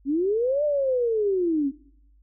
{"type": "linear two-way sweep", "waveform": "sine", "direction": "up then down", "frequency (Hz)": [261.6, 603, 261.6], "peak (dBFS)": -20, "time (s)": [0.05, 1.72], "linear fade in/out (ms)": 50, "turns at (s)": 0.64, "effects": ["noise-tail reverb RT60 0.7 s tail -21 dB re dry", "added 50 Hz sine -54 dBFS peak until 2.22 s"]}